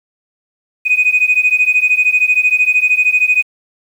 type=beating tone pair; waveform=sine; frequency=2487 / 2500 Hz; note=D#7 / D#7; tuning=-1 / +8 cents; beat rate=13 Hz; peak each=-12 / -11 dBFS; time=0.85-3.43 s; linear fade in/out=20 ms; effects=tanh soft clip ceiling -3 dBFS + 7-bit